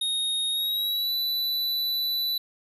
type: tone with pitch glide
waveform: square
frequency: 3729 to 3974 Hz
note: A#7 to B7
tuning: 0 to +10 cents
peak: -25 dBFS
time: 0.01-2.38 s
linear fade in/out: 5 ms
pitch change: +110 cents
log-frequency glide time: 0.5-1.13 s
effects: none